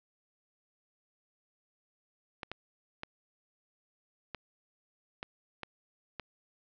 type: clicks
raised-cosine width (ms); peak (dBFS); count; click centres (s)
0.3; -22; 7; 2.432 / 2.516 / 3.034 / 4.347 / 5.229 / 5.633 / 6.197
effects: low-pass 5000 Hz 12 dB/octave